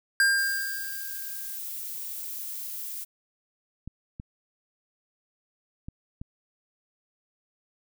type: tone with exponential decay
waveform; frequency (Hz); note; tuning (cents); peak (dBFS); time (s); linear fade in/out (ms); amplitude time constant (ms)
square; 1600; G6; +35; -18; 0.2-1.58; 1; 300
type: noise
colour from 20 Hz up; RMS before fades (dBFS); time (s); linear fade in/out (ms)
violet; -36; 0.37-3.05; 20
type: clicks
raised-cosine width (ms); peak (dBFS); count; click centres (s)
5; -25; 4; 3.876 / 4.199 / 5.885 / 6.215
effects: none